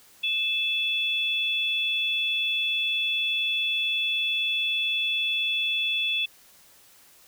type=tone pair together; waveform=sine; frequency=2622 / 3433 Hz; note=E7 / A7; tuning=-10 / -43 cents; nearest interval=perfect fourth; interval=467 cents; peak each=-26 dBFS; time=0.23-6.26 s; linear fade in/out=10 ms; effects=white hiss -55 dBFS RMS until 7.27 s